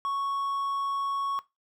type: tone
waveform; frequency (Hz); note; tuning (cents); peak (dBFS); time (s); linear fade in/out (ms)
triangle; 1108.7; C#6; 0; -25; 0.05-1.39; 0
effects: noise-tail reverb RT60 0.2 s tail -18 dB re dry